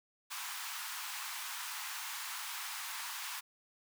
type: high-pass noise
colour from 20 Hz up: pink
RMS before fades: -42 dBFS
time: 0.3-3.41 s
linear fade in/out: 20 ms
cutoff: 880 Hz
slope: 48 dB/octave
effects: none